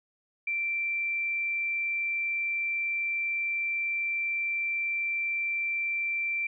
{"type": "tone", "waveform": "sine", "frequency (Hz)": 2349, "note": "D7", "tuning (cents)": 0, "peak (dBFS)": -27, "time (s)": [0.47, 6.47], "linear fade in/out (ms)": 5, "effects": []}